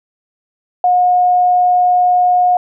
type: tone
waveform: sine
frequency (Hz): 721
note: F#5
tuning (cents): -45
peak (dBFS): -8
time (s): 0.84-2.57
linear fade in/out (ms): 2
effects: none